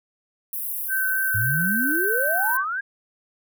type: high-pass noise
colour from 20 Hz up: pink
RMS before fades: -29 dBFS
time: 0.53-2.57 s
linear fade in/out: 2 ms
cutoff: 11000 Hz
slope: 48 dB/octave
type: tone with vibrato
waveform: sine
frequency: 1538 Hz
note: G6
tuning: 33 cents flat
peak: -21 dBFS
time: 0.88-2.65 s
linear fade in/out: 50 ms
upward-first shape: sine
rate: 3.7 Hz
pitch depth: 11 cents each way
type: exponential sweep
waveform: sine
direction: up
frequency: 100.1 to 1661.2 Hz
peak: -24 dBFS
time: 1.34-2.81 s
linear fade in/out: 10 ms
effects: none